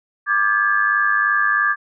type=tone cluster; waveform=sine; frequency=1180 / 1611 / 1714 Hz; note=D6 / G6 / A6; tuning=+8 / +47 / -46 cents; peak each=-19 dBFS; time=0.26-1.76 s; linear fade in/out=50 ms; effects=none